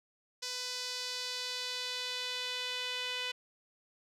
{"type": "tone with band-pass filter sweep", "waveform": "sawtooth", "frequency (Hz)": 499.1, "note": "B4", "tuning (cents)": 18, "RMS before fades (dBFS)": -38, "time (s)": [0.42, 3.32], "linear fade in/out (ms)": 10, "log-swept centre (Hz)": [5100, 3100], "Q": 2.3, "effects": []}